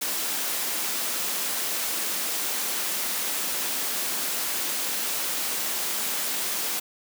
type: high-pass noise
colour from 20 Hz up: white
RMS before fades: -28 dBFS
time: 0.01-6.8 s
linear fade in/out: 10 ms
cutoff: 190 Hz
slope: 24 dB/octave
effects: none